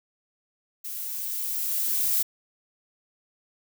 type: noise with level ramp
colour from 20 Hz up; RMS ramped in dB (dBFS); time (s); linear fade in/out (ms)
violet; -35 to -23; 0.84-2.23; 10
effects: none